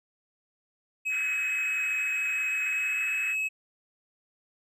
triangle tone with pitch glide, 2551 to 2573 Hz, D#7 to E7, +43 to -43 cents, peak -25 dBFS, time 1.05-3.49 s, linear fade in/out 20 ms, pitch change +14 cents, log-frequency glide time 2.67-3.05 s
pink band-pass noise, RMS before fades -39 dBFS, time 1.09-3.36 s, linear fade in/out 50 ms, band 1500 to 2500 Hz, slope 48 dB/octave
effects none

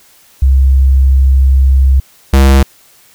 sine / square tone pair in turn, 66.6 / 67.57 Hz, C2 / C#2, +31 / -44 cents, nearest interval unison, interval 25 cents, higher second, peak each -4 dBFS, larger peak neither, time 0.42-2 / 2.33-2.63 s, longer first, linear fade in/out 5 ms, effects white hiss -45 dBFS RMS until 3.14 s

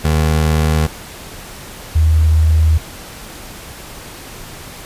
25% pulse / sine tone pair in turn, 77.78 / 79.09 Hz, D#2 / D#2, 0 / +29 cents, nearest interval unison, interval 29 cents, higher second, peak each -8 dBFS, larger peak neither, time 0.04-0.87 / 1.95-2.78 s, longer neither, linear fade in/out 10 ms, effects pink hiss -33 dBFS RMS until 4.85 s + resampled to 32000 Hz

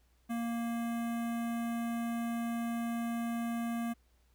square tone with notch filter, 233.1 Hz, A#3, in tune, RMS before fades -35 dBFS, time 0.29-3.94 s, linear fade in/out 20 ms, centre 4700 Hz, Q 0.76, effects added 60 Hz sine -66 dBFS peak until 4.34 s + pink hiss -74 dBFS RMS until 4.34 s

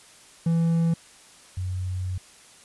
triangle / sine tone pair in turn, 166.3 / 92.21 Hz, E3 / F#2, +16 / -5 cents, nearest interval minor seventh, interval 1021 cents, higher first, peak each -17 / -26 dBFS, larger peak first, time 0.46-0.94 / 1.57-2.18 s, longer second, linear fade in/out 5 ms, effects white hiss -51 dBFS RMS until 2.64 s + resampled to 24000 Hz

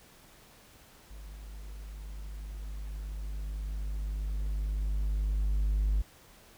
triangle tone with level ramp, 50.9 Hz, G#1, 34 cents flat, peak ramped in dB -41 to -21 dBFS, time 1.1-6.02 s, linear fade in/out 10 ms, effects tanh soft clip ceiling -19 dBFS + pink hiss -57 dBFS RMS until 6.57 s

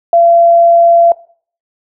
sine tone, 681 Hz, F5, 44 cents flat, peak -4 dBFS, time 0.13-1.12 s, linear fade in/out 2 ms, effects noise-tail reverb RT60 0.5 s tail -21 dB re dry

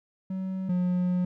triangle tone pair in turn, 188.7 / 179.91 Hz, F#3 / F#3, +34 / -48 cents, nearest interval minor second, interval 82 cents, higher first, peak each -27 / -21 dBFS, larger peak second, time 0.3-0.69 / 0.69-1.25 s, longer second, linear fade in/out 5 ms, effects none

